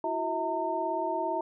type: tone cluster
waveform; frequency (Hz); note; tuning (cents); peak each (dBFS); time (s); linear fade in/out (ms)
sine; 332.2 / 369.8 / 647 / 912; E4 / F#4 / E5 / A#5; +13 / -1 / -32 / -38; -36 / -36 / -32 / -31; 0.04-1.41; 2
effects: none